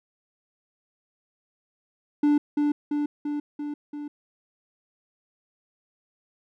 triangle tone with echo, 293.7 Hz, D4, in tune, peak -15 dBFS, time 2.23-2.38 s, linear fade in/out 5 ms, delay 340 ms, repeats 5, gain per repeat -3 dB, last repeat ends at 4.08 s, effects none

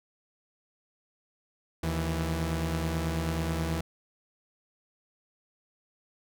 sawtooth tone pair together, 77.78 / 164.81 Hz, D#2 / E3, 0 / 0 cents, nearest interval octave + minor second, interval 1300 cents, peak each -27 dBFS, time 1.83-3.81 s, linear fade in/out 5 ms, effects none

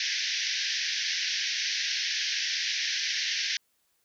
white band-pass noise, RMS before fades -30 dBFS, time 0-3.57 s, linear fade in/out 2 ms, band 1600 to 6000 Hz, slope 96 dB/octave, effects white hiss -72 dBFS RMS until 4.04 s

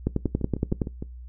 two click trains, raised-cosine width 3 ms, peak -10 / -19 dBFS, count 9 / 6, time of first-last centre 0.07-0.818 / 0.26-1.025 s, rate 10.7 / 6.54 Hz, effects noise-tail reverb RT60 0.2 s tail -21 dB re dry + added 61 Hz sine -38 dBFS peak until 1.28 s

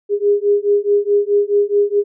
sine beating tone pair, 406.3 / 411 Hz, G#4 / G#4, -38 / -18 cents, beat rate 4.7 Hz, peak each -15 dBFS, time 0.09-2.04 s, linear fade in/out 50 ms, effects none

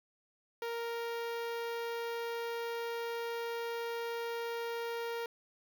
sawtooth tone with notch filter, 466.2 Hz, A#4, in tune, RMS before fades -38 dBFS, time 0.62-5.26 s, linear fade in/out 2 ms, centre 8100 Hz, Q 0.7, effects none

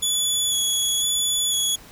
20% pulse tone with vibrato, 3400 Hz, G#7, 40 cents sharp, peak -14 dBFS, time 0.02-1.76 s, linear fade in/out 10 ms, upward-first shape square, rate 1 Hz, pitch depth 17 cents each way, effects pink hiss -46 dBFS RMS until 1.91 s

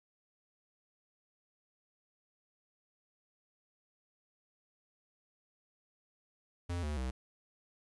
square tone with pitch steps, 87.31 / 74.7 / 63.91 Hz, F2 / D2 / C2, 0 / +30 / -40 cents, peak -35 dBFS, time 6.69-7.11 s, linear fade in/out 10 ms, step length 140 ms, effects resampled to 24000 Hz + 12-bit

